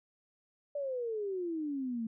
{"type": "exponential sweep", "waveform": "sine", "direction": "down", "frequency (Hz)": [587.3, 220], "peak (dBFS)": -33, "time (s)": [0.75, 2.07], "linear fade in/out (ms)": 5, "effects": []}